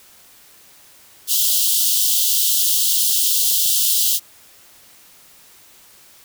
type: high-pass noise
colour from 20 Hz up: white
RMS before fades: -17 dBFS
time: 1.27-4.2 s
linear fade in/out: 50 ms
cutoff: 2900 Hz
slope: 96 dB/octave
effects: white hiss -48 dBFS RMS until 6.24 s